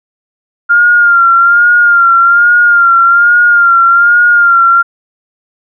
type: tone with vibrato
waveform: sine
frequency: 1400 Hz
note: F6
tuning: 4 cents sharp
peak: -3 dBFS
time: 0.69-4.83 s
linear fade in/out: 20 ms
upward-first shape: sine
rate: 1.2 Hz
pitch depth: 42 cents each way
effects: none